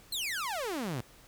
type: exponential sweep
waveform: sawtooth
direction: down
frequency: 4300 to 110 Hz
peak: -29 dBFS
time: 0.12-1.01 s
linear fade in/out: 5 ms
effects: pink hiss -57 dBFS RMS until 1.27 s